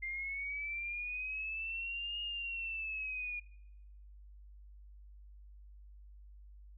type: linear two-way sweep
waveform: sine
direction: up then down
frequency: 2093 to 2853 to 2429 Hz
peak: -37 dBFS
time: 0.02-3.4 s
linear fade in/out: 10 ms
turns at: 2.2 s
effects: noise-tail reverb RT60 1.0 s tail -25 dB re dry + added 50 Hz sine -52 dBFS peak until 6.77 s